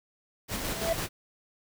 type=noise with tremolo; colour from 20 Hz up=pink; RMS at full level=-32 dBFS; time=0.48-1.09 s; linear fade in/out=50 ms; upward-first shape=square; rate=6 Hz; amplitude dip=30%
type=tone with exponential growth; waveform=triangle; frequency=662 Hz; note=E5; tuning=7 cents sharp; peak=-20 dBFS; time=0.65-0.93 s; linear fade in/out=5 ms; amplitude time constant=60 ms
effects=none